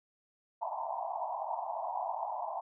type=band-pass noise; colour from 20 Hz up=pink; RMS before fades=-37 dBFS; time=0.61-2.61 s; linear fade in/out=10 ms; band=650 to 1000 Hz; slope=96 dB/octave; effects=none

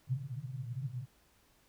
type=band-pass noise; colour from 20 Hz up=white; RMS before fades=-39 dBFS; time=0.07-1.06 s; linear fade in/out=50 ms; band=120 to 140 Hz; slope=96 dB/octave; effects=pink hiss -68 dBFS RMS until 1.68 s

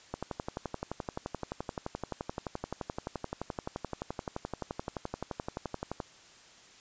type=click train; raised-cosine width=1 ms; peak=-20 dBFS; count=69; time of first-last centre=0.14-6.002 s; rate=11.6 Hz; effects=white hiss -56 dBFS RMS until 6.8 s + resampled to 16000 Hz

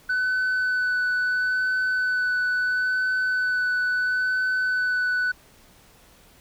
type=tone with vibrato; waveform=sine; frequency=1500 Hz; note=F#6; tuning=23 cents sharp; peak=-18 dBFS; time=0.09-5.32 s; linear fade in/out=10 ms; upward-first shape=sine; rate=0.74 Hz; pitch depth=12 cents each way; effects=tanh soft clip ceiling -20 dBFS + pink hiss -54 dBFS RMS until 6.4 s

